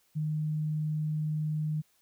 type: tone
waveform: sine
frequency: 153.6 Hz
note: D#3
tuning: 22 cents flat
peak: -28 dBFS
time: 0.15-1.82 s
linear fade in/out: 20 ms
effects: white hiss -69 dBFS RMS until 2.01 s